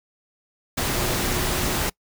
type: tone in noise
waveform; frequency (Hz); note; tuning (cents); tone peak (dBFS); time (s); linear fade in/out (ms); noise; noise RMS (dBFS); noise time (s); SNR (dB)
sine; 359.5; F#4; -50; -33; 0.96-1.79; 10; pink; -24; 0.77-1.9; -12
effects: noise-tail reverb RT60 0.1 s tail -25 dB re dry